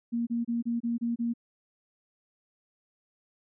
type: tone bursts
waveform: sine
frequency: 234.7 Hz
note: A#3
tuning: 12 cents sharp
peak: -26 dBFS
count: 7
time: 0.12-1.338 s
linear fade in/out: 20 ms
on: 150 ms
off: 28 ms
effects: none